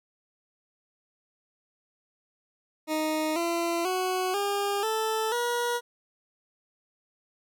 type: tone with pitch steps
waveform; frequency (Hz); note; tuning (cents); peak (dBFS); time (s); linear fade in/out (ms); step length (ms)
20% pulse; 311.1 / 339.3 / 370 / 403.4 / 440 / 479.8; D#4 / F4 / F#4 / G4 / A4 / A#4; 0 / -50 / 0 / +50 / 0 / +50; -21; 2.87-5.81; 50; 490
effects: none